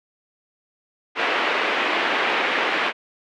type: band-pass noise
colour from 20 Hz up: white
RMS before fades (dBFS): -22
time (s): 1.15-2.93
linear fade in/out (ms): 50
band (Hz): 270 to 2700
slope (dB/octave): 24
effects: none